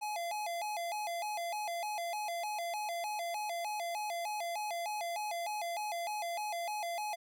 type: tone with vibrato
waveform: square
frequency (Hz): 760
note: F#5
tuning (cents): +46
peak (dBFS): -36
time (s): 0.01-7.16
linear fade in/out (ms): 20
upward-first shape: square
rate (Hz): 3.3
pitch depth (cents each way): 180
effects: none